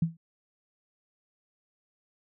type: tone with exponential decay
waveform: sine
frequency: 164.81 Hz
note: E3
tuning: in tune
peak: -19 dBFS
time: 0.02-0.17 s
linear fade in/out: 5 ms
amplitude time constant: 32 ms
effects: none